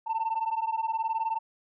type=beating tone pair; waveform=sine; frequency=887 / 906 Hz; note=A5 / A#5; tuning=+14 / -50 cents; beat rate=19 Hz; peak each=-28 dBFS; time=0.06-1.39 s; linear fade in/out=20 ms; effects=tanh soft clip ceiling -23 dBFS